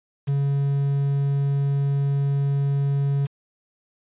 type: tone with quantisation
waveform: triangle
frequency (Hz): 140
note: C#3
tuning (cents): +18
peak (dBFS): -17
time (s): 0.27-3.27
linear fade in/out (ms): 20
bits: 7
effects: resampled to 8000 Hz